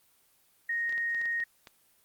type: tone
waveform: sine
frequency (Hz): 1864.7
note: A#6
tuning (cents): 0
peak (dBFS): -28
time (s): 0.69-1.44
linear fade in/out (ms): 5
type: clicks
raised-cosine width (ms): 0.2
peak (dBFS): -29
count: 8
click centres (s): 0.894 / 0.925 / 0.979 / 1.147 / 1.215 / 1.256 / 1.402 / 1.672
effects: white hiss -66 dBFS RMS until 2.04 s + Opus 24 kbps